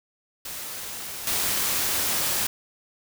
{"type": "noise with level steps", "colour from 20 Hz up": "white", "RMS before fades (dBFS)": [-35, -25], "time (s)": [0.45, 2.47], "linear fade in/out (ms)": 5, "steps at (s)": 1.27, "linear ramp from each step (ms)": 2, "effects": []}